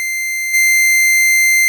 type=tone with level steps; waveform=45% pulse; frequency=2087 Hz; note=C7; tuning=5 cents flat; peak=-17 / -9 dBFS; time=0-1.68 s; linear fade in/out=0 ms; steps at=0.53 s; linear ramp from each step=20 ms; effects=none